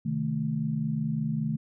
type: chord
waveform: sine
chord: A diminished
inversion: first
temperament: equal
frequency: 130.81 / 155.56 / 220 Hz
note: C3 / Eb3 / A3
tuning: 0 / 0 / 0 cents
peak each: -34 / -29 / -30 dBFS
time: 0.05-1.57 s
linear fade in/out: 10 ms
effects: none